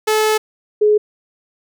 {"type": "tone pair in turn", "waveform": ["sawtooth", "sine"], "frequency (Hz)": [432.1, 421.7], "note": ["A4", "G#4"], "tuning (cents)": [-31, 26], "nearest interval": "unison", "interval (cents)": 43, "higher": "first", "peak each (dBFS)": -9, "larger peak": "neither", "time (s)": [[0.07, 0.38], [0.81, 0.98]], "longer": "first", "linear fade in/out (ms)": 10, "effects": []}